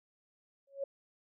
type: tone with exponential growth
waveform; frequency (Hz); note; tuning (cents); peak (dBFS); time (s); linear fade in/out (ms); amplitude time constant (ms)
sine; 553; C#5; -4; -30; 0.67-0.84; 5; 35
effects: none